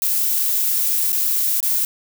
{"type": "noise with dropouts", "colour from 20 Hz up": "violet", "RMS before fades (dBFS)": -19, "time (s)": [0.02, 1.85], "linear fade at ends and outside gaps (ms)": 1, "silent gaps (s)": [[1.121, 1.127], [1.604, 1.628]], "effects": []}